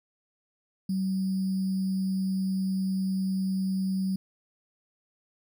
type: tone with sample-and-hold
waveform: sine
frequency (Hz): 190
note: F#3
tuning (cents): +46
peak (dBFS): -25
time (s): 0.89-4.16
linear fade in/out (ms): 5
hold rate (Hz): 4900
effects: none